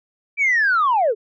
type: linear sweep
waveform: sine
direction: down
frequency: 2353 to 392 Hz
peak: -13 dBFS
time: 0.37-1.15 s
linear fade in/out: 50 ms
effects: tanh soft clip ceiling -11 dBFS